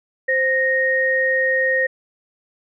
sine tone pair together, 522.5 / 1861 Hz, C5 / A#6, -2 / -3 cents, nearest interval octave + minor seventh, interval 2199 cents, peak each -20 / -17 dBFS, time 0.28-1.87 s, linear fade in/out 10 ms, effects none

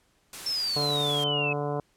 white noise, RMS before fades -39 dBFS, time 0.33-1.24 s, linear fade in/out 2 ms
sine exponential sweep, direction down, 5400 to 2555 Hz, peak -26 dBFS, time 0.46-1.53 s, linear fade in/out 5 ms
harmonic tone, 145.6 Hz, D3, 15 cents flat, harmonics 1 / 2 / 3 / 4 / 5 / 6 / 7 / 8 / 9 / 10, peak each -32 / -37 / -32 / -35 / -35 / -47 / -38 / -50 / -47 / -52 dBFS, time 0.76-1.8 s, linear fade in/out 2 ms
effects pink hiss -67 dBFS RMS until 1.96 s + low-pass 11000 Hz 12 dB/octave

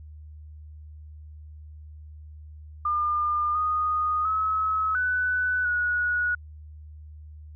sine tone with pitch steps, 1205 / 1237 / 1286 / 1495 / 1459 Hz, D6 / D#6 / E6 / F#6 / F#6, +44 / -10 / -43 / +17 / -25 cents, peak -22 dBFS, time 2.85-6.35 s, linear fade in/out 5 ms, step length 700 ms, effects added 76 Hz sine -41 dBFS peak until 7.55 s

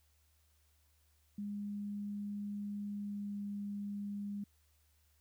sine tone with pitch glide, 204.5 to 203.1 Hz, G#3 to G#3, -26 to -38 cents, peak -38 dBFS, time 1.38-4.44 s, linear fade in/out 5 ms, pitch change -12 cents, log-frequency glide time 2.91-3.4 s, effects added 75 Hz sine -70 dBFS peak until 5.2 s + white hiss -75 dBFS RMS until 5.2 s

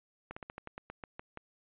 slowing click train, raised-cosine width 0.5 ms, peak -27 dBFS, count 11, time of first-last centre 0.31-1.374 s, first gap 55 ms, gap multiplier 1.14, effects resampled to 8000 Hz

